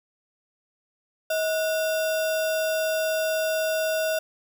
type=tone with sample-and-hold; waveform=sine; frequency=636 Hz; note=D#5; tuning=38 cents sharp; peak=-22 dBFS; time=1.3-4.19 s; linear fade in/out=5 ms; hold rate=2100 Hz; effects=none